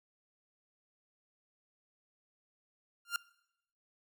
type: tone with exponential growth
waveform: sawtooth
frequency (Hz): 1396.9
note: F6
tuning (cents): 0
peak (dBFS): -24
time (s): 3.05-3.16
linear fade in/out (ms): 2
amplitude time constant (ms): 22
effects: noise-tail reverb RT60 0.8 s tail -22 dB re dry